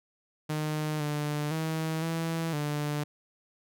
sawtooth tone with pitch steps, 153.2 / 148.5 / 159.6 / 164.3 / 147.9 Hz, D#3 / D3 / D#3 / E3 / D3, -27 / +20 / +44 / -5 / +13 cents, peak -25 dBFS, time 0.49-3.04 s, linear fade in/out 10 ms, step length 510 ms, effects none

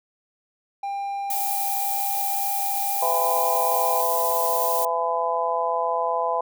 triangle tone, 797 Hz, G5, 28 cents sharp, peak -24 dBFS, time 0.83-4.01 s, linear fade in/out 5 ms
violet noise, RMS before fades -27 dBFS, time 1.3-4.85 s, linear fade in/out 2 ms
harmonic tone, 167.8 Hz, E3, 31 cents sharp, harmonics 3 / 4 / 5 / 6, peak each -28 / -26 / -28 / -25 dBFS, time 3.02-6.41 s, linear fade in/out 5 ms
effects none

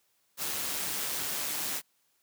white noise with amplitude modulation, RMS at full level -32 dBFS, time 0.37-1.82 s, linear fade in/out 50 ms, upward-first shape sine, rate 146 Hz, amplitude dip 30%, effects white hiss -72 dBFS RMS until 2.22 s + high-pass 100 Hz 12 dB/octave

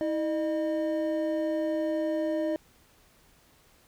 triangle tone pair together, 322 / 610 Hz, E4 / D#5, -41 / -34 cents, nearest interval major seventh, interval 1107 cents, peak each -27 dBFS, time 0.01-2.56 s, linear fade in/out 0 ms, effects pink hiss -61 dBFS RMS until 3.87 s

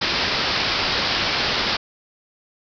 white low-pass noise, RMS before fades -22 dBFS, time 0.01-1.77 s, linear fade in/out 10 ms, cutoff 5300 Hz, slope 96 dB/octave, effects none

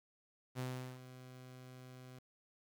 sawtooth tone with ADSR envelope, 127.6 Hz, C3, 43 cents flat, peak -34 dBFS, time 0.55-2.19 s, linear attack 41 ms, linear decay 390 ms, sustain -14 dB, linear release 4 ms, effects 11-bit

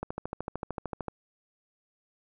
click train, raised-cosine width 1 ms, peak -19 dBFS, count 15, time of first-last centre 0.03-1.083 s, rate 13.3 Hz, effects none

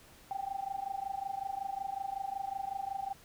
sine tone with amplitude modulation, 784 Hz, G5, in tune, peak -31 dBFS, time 0.31-3.13 s, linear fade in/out 0 ms, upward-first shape sine, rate 25.4 Hz, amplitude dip 90%, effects pink hiss -58 dBFS RMS until 3.24 s

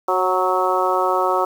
harmonic tone with a mistuned harmonic, 185 Hz, F#3, in tune, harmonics 2 / 3 / 4 / 5 / 6 / 7, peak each -23 / -23 / -23 / -23 / -23 / -23 dBFS, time 0.08-1.45 s, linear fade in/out 5 ms, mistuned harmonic 3, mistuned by -21 cents, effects 7-bit

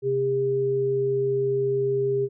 sine tone pair together, 132.23 / 402.7 Hz, C3 / G4, +19 / +47 cents, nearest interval octave + perfect fifth, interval 1928 cents, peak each -30 / -21 dBFS, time 0.02-2.29 s, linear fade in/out 50 ms, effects none

